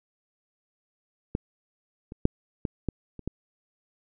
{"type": "clicks", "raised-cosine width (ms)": 3, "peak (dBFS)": [-13, -26, -6, -15, -14, -27, -17], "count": 7, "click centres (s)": [1.351, 2.121, 2.254, 2.652, 2.887, 3.193, 3.276], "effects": []}